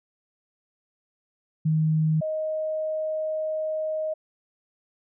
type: tone pair in turn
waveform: sine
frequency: 156.9 / 625.1 Hz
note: D#3 / D#5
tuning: +15 / +8 cents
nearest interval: 2 octaves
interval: 2393 cents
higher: second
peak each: -19 / -25 dBFS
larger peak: first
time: 1.65-2.21 / 2.21-4.14 s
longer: second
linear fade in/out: 10 ms
effects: none